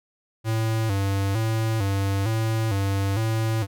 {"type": "tone with vibrato", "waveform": "square", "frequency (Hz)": 104.7, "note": "G#2", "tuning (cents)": 15, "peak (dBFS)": -22, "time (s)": [0.44, 3.67], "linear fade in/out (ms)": 50, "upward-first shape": "square", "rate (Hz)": 1.1, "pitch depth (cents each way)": 110, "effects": []}